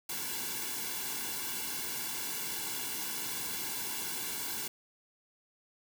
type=noise with comb filter; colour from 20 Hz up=white; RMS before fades=-37 dBFS; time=0.09-4.68 s; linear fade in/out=5 ms; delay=1.6 ms; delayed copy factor=-0.85; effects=none